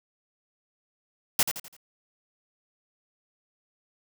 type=noise with echo; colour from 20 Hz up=white; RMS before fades=-21 dBFS; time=1.39-1.43 s; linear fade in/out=2 ms; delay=84 ms; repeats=4; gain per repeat=-8 dB; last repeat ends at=1.766 s; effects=none